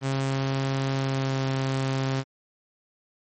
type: tone with pitch glide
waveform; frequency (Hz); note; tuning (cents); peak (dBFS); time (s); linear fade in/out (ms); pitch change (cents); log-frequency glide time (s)
sawtooth; 135.1 to 133.7; C#3 to C3; -44 to +38; -20; 0.01-2.24; 50; -18; 0.94-1.44
effects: MP3 32 kbps